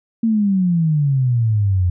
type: exponential sweep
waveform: sine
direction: down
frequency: 230.9 to 87.31 Hz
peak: -13 dBFS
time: 0.23-1.9 s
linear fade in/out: 5 ms
effects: none